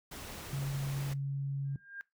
pink noise, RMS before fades -45 dBFS, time 0.11-1.14 s, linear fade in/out 10 ms
sine tone, 138.59 Hz, C#3, in tune, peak -32 dBFS, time 0.53-1.76 s, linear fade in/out 2 ms
sine tone with exponential growth, 1606 Hz, G6, 41 cents sharp, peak -38 dBFS, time 1.65-2.01 s, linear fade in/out 0 ms, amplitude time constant 77 ms
effects noise-tail reverb RT60 0.2 s tail -20 dB re dry

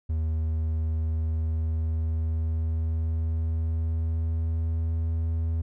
triangle tone with pitch glide, 79.4 to 81.59 Hz, D#2 to E2, +36 to -17 cents, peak -22 dBFS, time 0.09-5.62 s, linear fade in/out 10 ms, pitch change +47 cents, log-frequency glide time 0.29-5.09 s, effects none

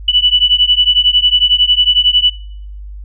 sine beating tone pair, 2960 / 2971 Hz, F#7 / F#7, 0 / +6 cents, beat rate 11 Hz, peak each -11 dBFS, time 0.08-2.3 s, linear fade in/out 5 ms, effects noise-tail reverb RT60 0.7 s tail -23 dB re dry + added 50 Hz sine -26 dBFS peak until 3.04 s

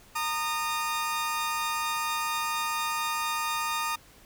sawtooth tone pair together, 920 / 1228.1 Hz, A#5 / D#6, -23 / -23 cents, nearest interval perfect fourth, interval 500 cents, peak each -28 / -26 dBFS, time 0.15-3.96 s, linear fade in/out 10 ms, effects pink hiss -55 dBFS RMS until 4.25 s

